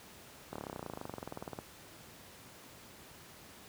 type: slowing click train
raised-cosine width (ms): 1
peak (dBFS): -26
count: 28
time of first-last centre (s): 0.53-1.588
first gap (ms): 26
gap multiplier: 1.03
effects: pink hiss -54 dBFS RMS until 3.68 s + high-pass 80 Hz 12 dB/octave